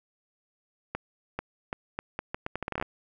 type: accelerating click train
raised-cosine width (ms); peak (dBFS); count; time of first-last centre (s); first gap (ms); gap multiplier
0.5; -16; 16; 0.95-2.825; 440; 0.77
effects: none